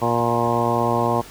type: harmonic tone with a mistuned harmonic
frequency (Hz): 118.1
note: A#2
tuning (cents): +23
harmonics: 1 / 2 / 3 / 4 / 5 / 6 / 7 / 8 / 9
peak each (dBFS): -26 / -26 / -26 / -26 / -26 / -26 / -26 / -26 / -26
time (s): 0.01-1.22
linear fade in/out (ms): 20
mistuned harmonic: 7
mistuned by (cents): +16
effects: pink hiss -41 dBFS RMS until 1.3 s